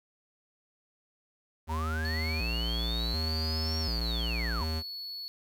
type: tone with vibrato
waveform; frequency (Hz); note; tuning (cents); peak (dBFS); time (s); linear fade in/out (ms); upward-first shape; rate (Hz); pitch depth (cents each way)
square; 67.9; C#2; -35; -31; 1.67-4.83; 50; square; 0.68; 270
type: linear two-way sweep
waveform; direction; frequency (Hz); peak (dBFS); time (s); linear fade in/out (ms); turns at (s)
sine; up then down; 888 to 5588 to 888; -35; 1.69-4.64; 5; 3.79
type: tone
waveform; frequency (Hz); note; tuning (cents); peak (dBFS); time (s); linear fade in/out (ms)
triangle; 4404; C#8; -12; -36; 2.05-5.28; 0
effects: 10-bit